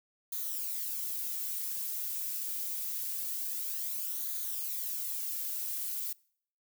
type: noise with flanger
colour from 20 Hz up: violet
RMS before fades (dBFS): -36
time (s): 0.32-6.13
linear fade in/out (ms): 5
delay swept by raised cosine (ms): 0.37 to 3.27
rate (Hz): 0.25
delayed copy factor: -0.55
effects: noise-tail reverb RT60 0.6 s tail -25 dB re dry